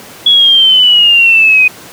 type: exponential sweep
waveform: sine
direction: down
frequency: 3383 to 2489 Hz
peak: -3 dBFS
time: 0.26-1.68 s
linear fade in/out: 5 ms
effects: pink hiss -32 dBFS RMS until 1.92 s + high-pass 150 Hz 12 dB/octave